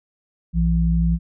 sine tone pair together, 59.53 / 167.7 Hz, A#1 / E3, +37 / +30 cents, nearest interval octave + tritone, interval 1793 cents, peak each -18 dBFS, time 0.53-1.19 s, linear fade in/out 50 ms, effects none

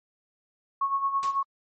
sine tone with tremolo, 1100 Hz, C#6, 14 cents flat, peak -21 dBFS, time 0.81-1.43 s, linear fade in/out 5 ms, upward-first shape sine, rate 9.1 Hz, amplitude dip 65%
white noise with exponential decay, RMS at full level -34 dBFS, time 1.23-1.44 s, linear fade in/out 0 ms, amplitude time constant 45 ms
effects low-pass 7000 Hz 12 dB/octave + MP3 32 kbps

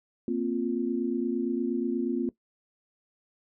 sine chord, Bb suspended second, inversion none, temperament equal, 233.1 / 261.6 / 349.2 Hz, Bb3 / C4 / F4, 0 / 0 / 0 cents, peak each -30 dBFS, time 0.28-2.29 s, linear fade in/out 2 ms, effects noise-tail reverb RT60 0.1 s tail -18 dB re dry

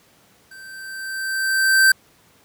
square tone with level ramp, 1557 Hz, G6, 12 cents flat, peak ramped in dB -40 to -10 dBFS, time 0.51-1.92 s, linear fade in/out 5 ms, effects pink hiss -55 dBFS RMS until 2.44 s + high-pass 100 Hz 12 dB/octave

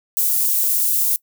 white high-pass noise, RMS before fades -18 dBFS, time 0.17-1.16 s, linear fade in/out 0 ms, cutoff 11000 Hz, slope 12 dB/octave, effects noise-tail reverb RT60 0.1 s tail -23 dB re dry

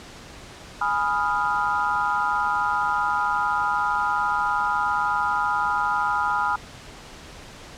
sine chord, F half-diminished seventh, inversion first, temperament equal, 830.6 / 987.8 / 1244.5 / 1396.9 Hz, Ab5 / Cb6 / Eb6 / F6, 0 / 0 / 0 / 0 cents, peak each -26 dBFS, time 0.81-6.56 s, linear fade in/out 5 ms, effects pink hiss -42 dBFS RMS until 7.77 s + low-pass 7000 Hz 12 dB/octave

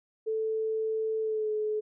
sine tone with pitch glide, 440 to 427.5 Hz, A4 to A4, 0 to -50 cents, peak -27 dBFS, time 0.26-1.81 s, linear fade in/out 20 ms, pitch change -50 cents, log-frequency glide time 1.21-1.51 s, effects none

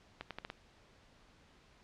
accelerating click train, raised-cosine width 0.3 ms, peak -25 dBFS, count 5, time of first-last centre 0.21-0.501 s, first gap 97 ms, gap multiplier 0.81, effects pink hiss -64 dBFS RMS until 1.83 s + low-pass 5000 Hz 12 dB/octave

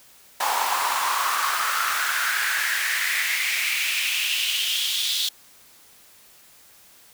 pink noise with high-pass filter sweep, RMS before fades -24 dBFS, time 0.4-5.29 s, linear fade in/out 5 ms, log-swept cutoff 860 to 3700 Hz, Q 4.7, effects white hiss -52 dBFS RMS until 7.13 s

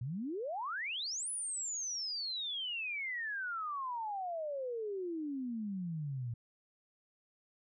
sine exponential two-way sweep, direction up then down, 113.5 to 10110 to 113.5 Hz, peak -36 dBFS, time 0.01-6.34 s, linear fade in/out 5 ms, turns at 1.3 s, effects none

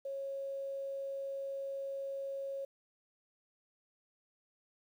sine tone with quantisation, 548 Hz, C#5, 20 cents flat, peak -37 dBFS, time 0.05-2.65 s, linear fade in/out 5 ms, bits 11, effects none

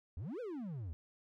triangle exponential two-way sweep, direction up then down, 73.42 to 523.3 to 73.42 Hz, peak -38 dBFS, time 0.17-0.93 s, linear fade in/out 0 ms, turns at 0.4 s, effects none

